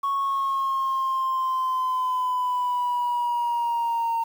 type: linear sweep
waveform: sine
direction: down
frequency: 1108.7 to 916 Hz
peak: -20 dBFS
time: 0.03-4.24 s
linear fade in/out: 10 ms
effects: tanh soft clip ceiling -20 dBFS + 8-bit